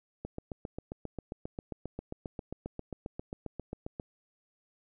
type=click train; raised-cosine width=2 ms; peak=-24 dBFS; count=29; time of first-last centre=0.25-3.998 s; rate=7.47 Hz; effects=none